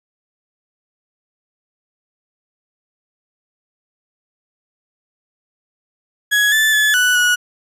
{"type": "tone with pitch steps", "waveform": "35% pulse", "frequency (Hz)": [1674, 1752, 1721, 1483, 1462], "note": ["G#6", "A6", "A6", "F#6", "F#6"], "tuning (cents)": [13, -8, -39, 4, -21], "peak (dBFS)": -10, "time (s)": [6.31, 7.36], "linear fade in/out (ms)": 20, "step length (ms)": 210, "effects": ["resampled to 32000 Hz"]}